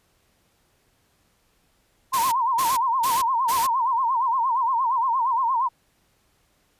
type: tone with vibrato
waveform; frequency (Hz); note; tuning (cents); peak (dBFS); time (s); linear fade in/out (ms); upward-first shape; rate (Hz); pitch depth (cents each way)
sine; 987.8; B5; 0; -19; 2.12-5.69; 20; sine; 8.6; 150
type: noise bursts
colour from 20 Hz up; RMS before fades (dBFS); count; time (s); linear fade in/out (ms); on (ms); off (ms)
white; -28; 4; 2.13-3.67; 10; 190; 260
effects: pink hiss -65 dBFS RMS until 6.79 s + resampled to 32000 Hz